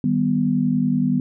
sine chord, Eb augmented, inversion none, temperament equal, 155.56 / 196 / 246.9 Hz, Eb3 / G3 / B3, 0 / 0 / 0 cents, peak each -23 / -22 / -19 dBFS, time 0.04-1.2 s, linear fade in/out 2 ms, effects none

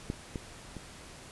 clicks, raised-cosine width 3 ms, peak -19 / -22 / -27 dBFS, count 3, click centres 0.101 / 0.358 / 0.767 s, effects pink hiss -49 dBFS RMS until 1.31 s + resampled to 24000 Hz

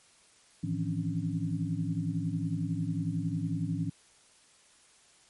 sine tone cluster, 108.3 / 158.3 / 169.3 / 266.4 / 282.7 Hz, A2 / D#3 / E3 / C4 / C#4, -27 / +30 / +46 / +31 / +34 cents, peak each -36 / -34 / -33 / -40 / -38 dBFS, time 0.63-3.9 s, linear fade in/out 10 ms, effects white hiss -61 dBFS RMS until 5.29 s + MP3 48 kbps

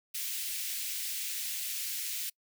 white high-pass noise, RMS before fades -36 dBFS, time 0.14-2.3 s, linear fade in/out 10 ms, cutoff 2100 Hz, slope 24 dB/octave, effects noise-tail reverb RT60 0.1 s tail -26 dB re dry

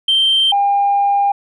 sine tone pair in turn, 3136 / 803.7 Hz, G7 / G5, 0 / +43 cents, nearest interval 2 octaves, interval 2357 cents, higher first, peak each -9 / -10 dBFS, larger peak first, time 0.08-0.52 / 0.52-1.32 s, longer second, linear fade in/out 5 ms, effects tanh soft clip ceiling -7 dBFS

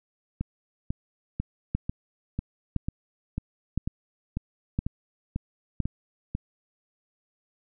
two click trains, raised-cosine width 5 ms, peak -16 / -13 dBFS, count 13 / 5, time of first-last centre 0.41-6.351 / 1.75-5.803 s, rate 2.02 / 0.987 Hz, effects none

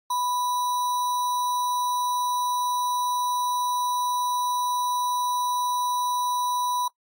sine tone with sample-and-hold, 987.8 Hz, B5, in tune, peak -23 dBFS, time 0.1-6.88 s, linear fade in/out 5 ms, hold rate 4900 Hz, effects noise-tail reverb RT60 0.1 s tail -22 dB re dry + AAC 64 kbps

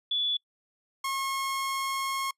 sine / sawtooth tone pair in turn, 3439 / 1083.2 Hz, A7 / C#6, -40 / -40 cents, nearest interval octave + minor sixth, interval 2000 cents, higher first, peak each -25 dBFS, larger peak neither, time 0.11-0.37 / 1.04-2.31 s, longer second, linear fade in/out 5 ms, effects noise-tail reverb RT60 0.1 s tail -25 dB re dry + resampled to 32000 Hz

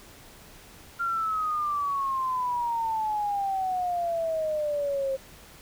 sine exponential sweep, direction down, 1393 to 530 Hz, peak -25 dBFS, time 0.99-5.17 s, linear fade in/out 20 ms, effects pink hiss -50 dBFS RMS until 5.61 s

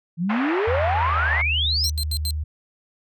sine exponential sweep, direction up, 159.2 to 6110 Hz, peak -20 dBFS, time 0.17-1.91 s, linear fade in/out 50 ms
pink band-pass noise, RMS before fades -28 dBFS, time 0.29-1.42 s, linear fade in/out 10 ms, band 700 to 2300 Hz, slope 24 dB/octave
sine tone with pitch glide, 84.7 to 76.34 Hz, E2 to D#2, +48 to -32 cents, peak -23 dBFS, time 0.67-2.44 s, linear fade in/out 10 ms, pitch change -180 cents, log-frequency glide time 0.98-1.27 s
sawtooth tone bursts, 4129 Hz, C8, 24 cents flat, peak -22 dBFS, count 4, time 1.84-2.307 s, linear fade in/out 0 ms, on 56 ms, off 81 ms
effects none

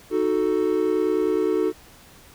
triangle chord, D# diminished, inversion none, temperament equal, 311.1 / 370 / 440 Hz, D#4 / F#4 / A4, 0 / 0 / 0 cents, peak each -23 / -21 / -21 dBFS, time 0.1-1.73 s, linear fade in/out 50 ms, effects pink hiss -49 dBFS RMS until 2.34 s

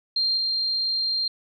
sine tone with level steps, 4186 Hz, C8, in tune, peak -20 / -22 dBFS, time 0.16-1.28 s, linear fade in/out 5 ms, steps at 0.37 s, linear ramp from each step 2 ms, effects none

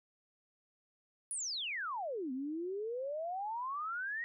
sine exponential two-way sweep, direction down then up, 10330 to 250.4 to 1918 Hz, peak -36 dBFS, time 1.31-4.24 s, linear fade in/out 0 ms, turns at 2.32 s, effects none

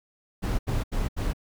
brown noise bursts, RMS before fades -26 dBFS, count 4, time 0.42-1.334 s, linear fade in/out 20 ms, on 170 ms, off 78 ms, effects none

